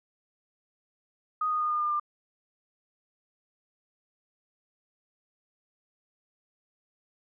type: tone with pitch steps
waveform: sine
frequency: 1244.5 / 1234.5 / 1224.5 / 1214.7 / 1204.9 / 1195.2 Hz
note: D#6 / D#6 / D#6 / D#6 / D6 / D6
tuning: 0 / -14 / -28 / -42 / +44 / +30 cents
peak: -25 dBFS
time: 1.41-1.998 s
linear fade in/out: 5 ms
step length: 98 ms
effects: none